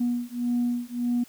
sine beating tone pair, 241 / 242.7 Hz, B3 / B3, -42 / -30 cents, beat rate 1.7 Hz, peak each -26 dBFS, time 0-1.24 s, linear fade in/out 10 ms, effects tanh soft clip ceiling -18 dBFS + white hiss -53 dBFS RMS until 1.28 s

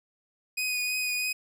sawtooth tone with vibrato, 2489 Hz, D#7, in tune, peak -24 dBFS, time 0.57-1.33 s, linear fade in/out 10 ms, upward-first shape triangle, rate 3.1 Hz, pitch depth 17 cents each way, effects none

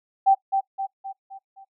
sine tone with echo, 779 Hz, G5, 11 cents flat, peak -12 dBFS, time 0.26-0.35 s, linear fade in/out 20 ms, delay 260 ms, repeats 5, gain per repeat -6 dB, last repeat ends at 1.65 s, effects noise-tail reverb RT60 0.1 s tail -21 dB re dry

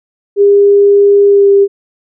sine tone with pitch glide, 403.5 to 398.4 Hz, G#4 to G4, -50 to +28 cents, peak -3 dBFS, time 0.36-1.68 s, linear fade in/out 50 ms, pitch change -22 cents, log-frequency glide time 1.26-1.49 s, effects none

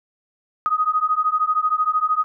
sine beating tone pair, 1244.5 / 1257.5 Hz, D#6 / D#6, 0 / +18 cents, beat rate 13 Hz, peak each -20 dBFS, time 0.66-2.24 s, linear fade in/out 0 ms, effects none

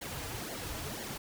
pink noise with flanger, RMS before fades -40 dBFS, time 0.01-1.18 s, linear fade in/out 10 ms, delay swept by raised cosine 0.79 to 5.59 ms, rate 2 Hz, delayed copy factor -0.75, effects none

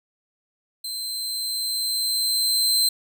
sawtooth tone with level ramp, 4105 Hz, C8, 34 cents flat, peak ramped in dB -26 to -14 dBFS, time 0.84-2.89 s, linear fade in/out 5 ms, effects none

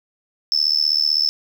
sine tone with amplitude modulation, 5274 Hz, E8, in tune, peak -11 dBFS, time 0.52-1.29 s, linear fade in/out 0 ms, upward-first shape sine, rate 75.8 Hz, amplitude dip 100%, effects 7-bit

